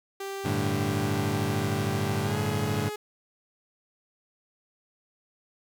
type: tone with pitch glide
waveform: sawtooth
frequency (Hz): 392 to 420.1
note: G4 to G#4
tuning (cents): 0 to +20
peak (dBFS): -29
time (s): 0.2-2.96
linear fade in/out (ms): 5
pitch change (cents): +120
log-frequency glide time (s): 2.24-2.37
type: chord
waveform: 25% pulse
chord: G suspended second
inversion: none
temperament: equal with one note detuned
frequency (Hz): 98 / 111.21 / 146.83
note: G2 / A2 / D3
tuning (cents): 0 / +19 / 0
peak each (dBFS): -27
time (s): 0.44-2.9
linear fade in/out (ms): 20
effects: 9-bit